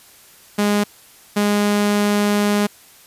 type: tone bursts at uneven times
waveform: sawtooth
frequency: 206.1 Hz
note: G#3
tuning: 13 cents flat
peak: -11 dBFS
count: 2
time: 0.58-0.84 / 1.36-2.67 s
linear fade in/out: 10 ms
effects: white hiss -47 dBFS RMS until 3.06 s + resampled to 32000 Hz